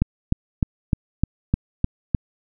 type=click train; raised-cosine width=5 ms; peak=-5 dBFS; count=8; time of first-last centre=0.02-2.148 s; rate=3.29 Hz; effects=none